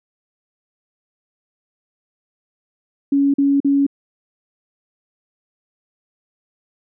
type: tone bursts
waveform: sine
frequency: 279.6 Hz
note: C#4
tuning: 15 cents sharp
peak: -12 dBFS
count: 3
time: 3.12-3.866 s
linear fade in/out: 5 ms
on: 220 ms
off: 43 ms
effects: none